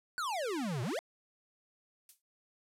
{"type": "exponential two-way sweep", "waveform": "square", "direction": "down then up", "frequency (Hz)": [1530, 113.1, 727], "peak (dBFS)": -34, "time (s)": [0.18, 0.99], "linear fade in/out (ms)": 0, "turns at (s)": 0.82}
{"type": "noise with exponential decay", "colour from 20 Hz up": "violet", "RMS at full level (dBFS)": -45, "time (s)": [2.09, 2.22], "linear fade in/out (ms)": 2, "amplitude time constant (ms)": 27}
{"effects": ["low-pass 11000 Hz 12 dB/octave"]}